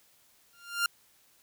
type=tone with exponential growth; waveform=sawtooth; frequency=1396.9 Hz; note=F6; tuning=in tune; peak=-19 dBFS; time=0.53-0.86 s; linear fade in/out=2 ms; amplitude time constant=70 ms; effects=white hiss -64 dBFS RMS until 1.42 s